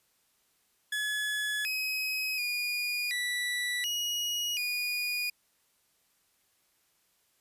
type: tone with pitch steps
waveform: 30% pulse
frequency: 1702 / 2538 / 2440 / 1962 / 2897 / 2450 Hz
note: G#6 / D#7 / D#7 / B6 / F#7 / D#7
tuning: +42 / +34 / -34 / -12 / -37 / -27 cents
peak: -27 dBFS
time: 0.92-5.3 s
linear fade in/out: 5 ms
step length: 730 ms
effects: white hiss -71 dBFS RMS until 7.4 s + resampled to 32000 Hz